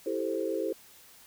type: chord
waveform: sine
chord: A minor seventh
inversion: second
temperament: equal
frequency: 329.6 / 392 / 440 / 523.3 Hz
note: E4 / G4 / A4 / C5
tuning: 0 / 0 / 0 / 0 cents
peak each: -34 dBFS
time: 0.06-0.73 s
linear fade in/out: 5 ms
effects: white hiss -55 dBFS RMS until 1.26 s